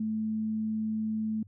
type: tone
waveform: sine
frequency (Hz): 218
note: A3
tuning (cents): -16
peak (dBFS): -28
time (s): 0-1.43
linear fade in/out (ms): 5
effects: added 100 Hz sine -51 dBFS peak until 1.47 s